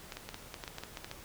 clicks, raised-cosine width 0.2 ms, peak -23 dBFS, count 12, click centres 0.122 / 0.17 / 0.29 / 0.344 / 0.542 / 0.638 / 0.678 / 0.784 / 0.836 / 0.972 / 1.045 / 1.114 s, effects pink hiss -51 dBFS RMS until 1.24 s

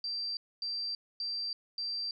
sine tone bursts, 4699 Hz, D8, in tune, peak -33 dBFS, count 4, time 0.04-2.11 s, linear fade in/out 2 ms, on 330 ms, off 250 ms, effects none

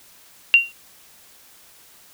sine tone with exponential decay, 2761 Hz, F7, 20 cents flat, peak -5 dBFS, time 0.54-0.72 s, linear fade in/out 0 ms, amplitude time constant 39 ms, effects white hiss -50 dBFS RMS until 2.13 s

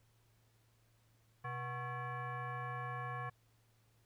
sine tone with frequency modulation, 486 Hz, B4, 28 cents flat, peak -39 dBFS, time 1.44-3.3 s, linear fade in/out 10 ms, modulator 613 Hz, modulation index 2, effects added 113 Hz sine -70 dBFS peak until 4.05 s + pink hiss -75 dBFS RMS until 4.05 s

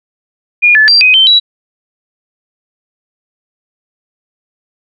sine tone with pitch steps, 2431 / 1732 / 4717 / 2510 / 3104 / 3908 Hz, D#7 / A6 / D8 / D#7 / G7 / B7, -41 / -28 / +7 / +15 / -18 / -19 cents, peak -3 dBFS, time 0.62-1.4 s, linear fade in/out 20 ms, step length 130 ms, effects none

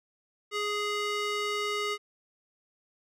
square tone with band-pass filter, 415.3 Hz, G#4, in tune, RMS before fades -31 dBFS, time 0.51-1.98 s, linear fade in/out 50 ms, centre 2400 Hz, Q 0.68, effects none

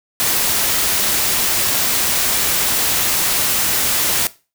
white noise, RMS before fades -17 dBFS, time 0.2-4.27 s, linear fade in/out 0 ms, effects noise-tail reverb RT60 0.3 s tail -18 dB re dry

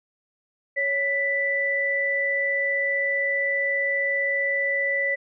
sine tone pair together, 556 / 1979.6 Hz, C#5 / B6, +5 / +4 cents, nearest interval octave + minor seventh, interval 2199 cents, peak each -28 / -22 dBFS, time 0.76-5.16 s, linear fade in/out 20 ms, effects none

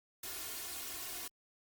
white noise with comb filter, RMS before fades -43 dBFS, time 0.23-1.28 s, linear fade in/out 5 ms, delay 2.8 ms, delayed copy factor +0.85, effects Opus 48 kbps

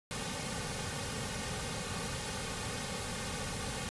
pink noise with comb filter, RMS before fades -38 dBFS, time 0.11-3.89 s, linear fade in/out 0 ms, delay 3 ms, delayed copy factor -0.75, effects resampled to 24000 Hz

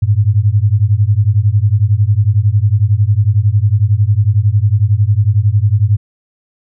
sine beating tone pair, 98.5 / 109.5 Hz, G2 / A2, +9 / -8 cents, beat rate 11 Hz, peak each -11 dBFS, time 0.02-5.97 s, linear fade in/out 10 ms, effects none

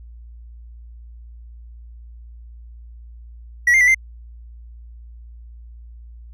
triangle tone with pitch steps, 1932 / 2103 / 1974 / 2085 Hz, B6 / C7 / B6 / C7, -39 / +8 / -1 / -7 cents, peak -9 dBFS, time 3.67-3.946 s, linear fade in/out 5 ms, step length 69 ms, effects added 58 Hz sine -37 dBFS peak until 6.33 s

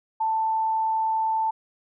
sine tone, 885 Hz, A5, 10 cents sharp, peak -21 dBFS, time 0.2-1.51 s, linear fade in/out 10 ms, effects none

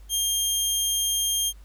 15% pulse tone, 3200 Hz, G7, 35 cents sharp, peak -15 dBFS, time 0.09-1.53 s, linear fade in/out 50 ms, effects added 50 Hz sine -43 dBFS peak until 1.64 s + pink hiss -60 dBFS RMS until 1.64 s

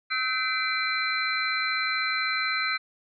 sine tone cluster, 1292 / 1536 / 2038 / 2349 / 4074 Hz, E6 / G6 / C7 / D7 / C8, -35 / -36 / -46 / 0 / -47 cents, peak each -31 dBFS, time 0.1-2.78 s, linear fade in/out 20 ms, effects none

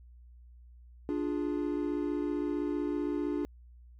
triangle chord, D diminished, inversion none, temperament equal, 293.7 / 349.2 / 415.3 Hz, D4 / F4 / Ab4, 0 / 0 / 0 cents, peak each -30 / -33 / -36 dBFS, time 1.09-3.45 s, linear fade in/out 0 ms, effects added 60 Hz sine -51 dBFS peak until 3.99 s

